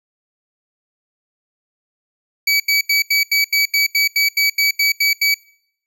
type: tone bursts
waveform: 25% pulse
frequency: 2281 Hz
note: C#7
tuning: 49 cents sharp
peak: -9 dBFS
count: 14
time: 2.47-5.343 s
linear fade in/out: 5 ms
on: 130 ms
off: 81 ms
effects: noise-tail reverb RT60 0.7 s tail -25 dB re dry